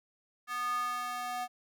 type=tone with high-pass filter sweep; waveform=square; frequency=245.7 Hz; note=B3; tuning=9 cents flat; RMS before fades=-35 dBFS; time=0.47-1.48 s; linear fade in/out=50 ms; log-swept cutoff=1400 to 840 Hz; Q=6.4; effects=none